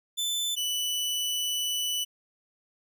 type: tone pair in turn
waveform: sawtooth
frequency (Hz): 3520 / 2974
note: A7 / F#7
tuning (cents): 0 / +8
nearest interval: minor third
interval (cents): 292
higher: first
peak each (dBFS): -24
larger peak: neither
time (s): 0.17-0.56 / 0.56-2.05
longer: second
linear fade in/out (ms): 20
effects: none